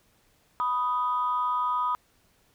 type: tone pair together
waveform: sine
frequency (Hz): 987.8 / 1245.4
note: B5 / D#6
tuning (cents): 0 / +1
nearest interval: major third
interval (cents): 401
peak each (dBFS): -26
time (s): 0.6-1.95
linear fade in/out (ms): 0
effects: tanh soft clip ceiling -17 dBFS + pink hiss -65 dBFS RMS until 2.54 s